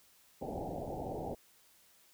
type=low-pass noise; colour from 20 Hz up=white; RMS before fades=-40 dBFS; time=0.41-1.35 s; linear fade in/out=10 ms; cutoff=840 Hz; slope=96 dB/octave; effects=white hiss -65 dBFS RMS until 2.13 s